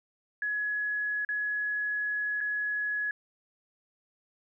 sine tone with dropouts, 1686 Hz, G#6, 26 cents sharp, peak -28 dBFS, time 0.42-3.11 s, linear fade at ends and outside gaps 2 ms, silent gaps 1.249-1.289 / 2.406-2.41 s, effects none

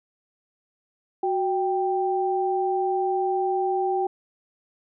sine tone pair together, 370.5 / 785 Hz, F#4 / G5, +2 / +2 cents, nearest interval octave + minor second, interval 1300 cents, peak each -24 dBFS, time 1.23-4.07 s, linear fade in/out 5 ms, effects none

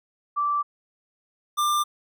sine / square tone pair in turn, 1167 / 1190.8 Hz, D6 / D6, -11 / +24 cents, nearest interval unison, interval 35 cents, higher second, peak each -21 dBFS, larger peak neither, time 0.36-0.63 / 1.57-1.84 s, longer neither, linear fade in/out 20 ms, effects none

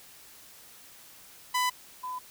sawtooth / sine tone pair in turn, 999 / 1005.9 Hz, B5 / B5, +20 / +31 cents, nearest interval unison, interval 11 cents, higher second, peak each -21 / -33 dBFS, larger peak first, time 1.54-1.7 / 2.03-2.19 s, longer neither, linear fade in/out 10 ms, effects white hiss -52 dBFS RMS until 2.3 s

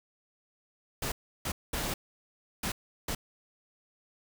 pink noise bursts at uneven times, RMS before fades -33 dBFS, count 5, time 1.02-1.12 / 1.45-1.52 / 1.73-1.94 / 2.63-2.72 / 3.08-3.15 s, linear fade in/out 5 ms, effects none

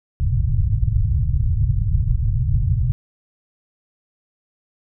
white low-pass noise, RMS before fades -18 dBFS, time 0.2-2.92 s, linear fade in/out 0 ms, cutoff 130 Hz, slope 48 dB/octave, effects none

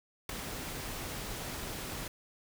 pink noise with ADSR envelope, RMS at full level -33 dBFS, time 0.29-2.08 s, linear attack 4 ms, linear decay 6 ms, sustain -7 dB, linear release 4 ms, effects none

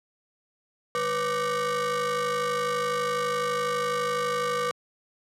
40% pulse ring-modulated tone, 343.2 Hz, F4, 30 cents flat, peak -21 dBFS, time 0.95-4.71 s, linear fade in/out 0 ms, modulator 832 Hz, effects high-pass 200 Hz 12 dB/octave + low-pass 10000 Hz 12 dB/octave

